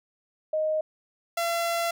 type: tone pair in turn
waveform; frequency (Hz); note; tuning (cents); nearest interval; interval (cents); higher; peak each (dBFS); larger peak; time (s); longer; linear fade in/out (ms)
sine / sawtooth; 622.3 / 679.1; D#5 / F5; 0 / -49; major second; 151; second; -23 / -21; second; 0.53-0.81 / 1.37-1.91; second; 5
effects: none